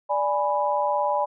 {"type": "chord", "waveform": "sine", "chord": "G# diminished", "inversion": "second", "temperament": "equal", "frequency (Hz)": [587.3, 830.6, 987.8], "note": ["D5", "G#5", "B5"], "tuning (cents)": [0, 0, 0], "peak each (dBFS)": -25, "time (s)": [0.09, 1.26], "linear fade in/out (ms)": 20, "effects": []}